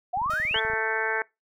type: exponential sweep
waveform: sine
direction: up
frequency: 690 to 3472 Hz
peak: -24 dBFS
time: 0.13-0.6 s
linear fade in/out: 10 ms
type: clicks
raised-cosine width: 5 ms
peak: -31 dBFS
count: 12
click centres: 0.173 / 0.217 / 0.261 / 0.297 / 0.336 / 0.4 / 0.452 / 0.511 / 0.561 / 0.65 / 0.7 / 0.735 s
type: tone with exponential decay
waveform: sawtooth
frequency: 622.3 Hz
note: D#5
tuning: in tune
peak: -29 dBFS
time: 0.3-0.86 s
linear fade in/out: 5 ms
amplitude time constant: 120 ms
type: harmonic tone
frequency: 221.1 Hz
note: A3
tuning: 9 cents sharp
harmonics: 2 / 3 / 4 / 5 / 6 / 7 / 8 / 9 / 10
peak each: -31 / -37 / -32 / -40 / -38 / -29 / -31 / -37 / -35 dBFS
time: 0.54-1.22 s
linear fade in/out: 2 ms
effects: noise-tail reverb RT60 0.2 s tail -22 dB re dry